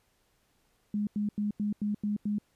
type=tone bursts; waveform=sine; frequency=207.7 Hz; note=G#3; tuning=in tune; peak=-27 dBFS; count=7; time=0.94-2.384 s; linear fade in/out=2 ms; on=130 ms; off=89 ms; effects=pink hiss -71 dBFS RMS until 2.55 s + resampled to 32000 Hz